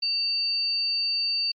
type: tone pair together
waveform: sine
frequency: 2733 / 4596 Hz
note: F7 / D8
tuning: -38 / -38 cents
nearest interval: major sixth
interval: 900 cents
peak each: -34 / -23 dBFS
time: 0.02-1.52 s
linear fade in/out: 10 ms
effects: MP3 48 kbps